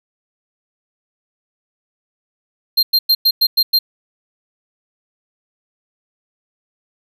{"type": "tone bursts", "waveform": "square", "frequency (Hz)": 4186, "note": "C8", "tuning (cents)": 0, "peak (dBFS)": -10, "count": 7, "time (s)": [2.77, 3.79], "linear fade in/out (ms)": 10, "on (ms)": 60, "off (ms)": 100, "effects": []}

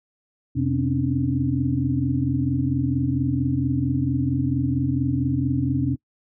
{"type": "tone cluster", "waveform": "sine", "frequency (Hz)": [87, 129.3, 251.7, 267.8, 292.2], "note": ["F2", "C3", "B3", "C4", "D4"], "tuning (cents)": [-6, -20, 33, 40, -9], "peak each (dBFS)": [-29, -23, -32, -25, -26], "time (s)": [0.55, 5.96], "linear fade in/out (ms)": 20, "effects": ["noise-tail reverb RT60 0.1 s tail -23 dB re dry"]}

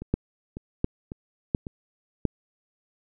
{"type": "two click trains", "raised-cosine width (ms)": 3, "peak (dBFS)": [-9, -22], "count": [4, 4], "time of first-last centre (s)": [[0.14, 2.253], [0.02, 1.668]], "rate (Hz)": [1.42, 1.82], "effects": []}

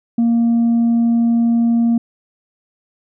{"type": "tone", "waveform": "sine", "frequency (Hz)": 233.1, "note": "A#3", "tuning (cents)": 0, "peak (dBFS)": -9, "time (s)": [0.18, 1.98], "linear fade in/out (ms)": 5, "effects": ["tanh soft clip ceiling -10 dBFS"]}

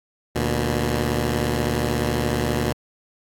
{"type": "tone pair together", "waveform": "10% pulse", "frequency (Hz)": [74.24, 119.7], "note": ["D2", "A#2"], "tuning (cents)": [19, 46], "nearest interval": "minor sixth", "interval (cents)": 827, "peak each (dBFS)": -15, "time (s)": [0.35, 2.73], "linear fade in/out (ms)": 10, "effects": ["AAC 64 kbps"]}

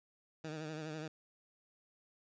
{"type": "tone with vibrato", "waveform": "15% pulse", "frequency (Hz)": 155.56, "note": "D#3", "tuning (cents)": 0, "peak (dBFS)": -35, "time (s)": [0.44, 1.08], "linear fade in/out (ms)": 5, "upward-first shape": "triangle", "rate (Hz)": 12, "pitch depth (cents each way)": 63, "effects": ["resampled to 16000 Hz"]}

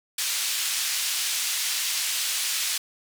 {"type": "band-pass noise", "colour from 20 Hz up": "pink", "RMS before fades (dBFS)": -27, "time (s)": [0.18, 2.78], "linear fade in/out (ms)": 5, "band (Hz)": [3000, 12000], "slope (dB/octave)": 12, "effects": []}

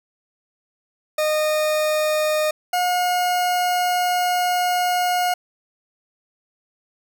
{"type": "tone pair in turn", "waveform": "40% pulse", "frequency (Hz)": [614, 718.8], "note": ["D#5", "F5"], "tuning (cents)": [-23, 50], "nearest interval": "minor third", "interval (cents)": 273, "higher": "second", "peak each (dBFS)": -17, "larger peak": "neither", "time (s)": [[1.18, 2.51], [2.73, 5.34]], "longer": "second", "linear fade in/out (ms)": 5, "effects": []}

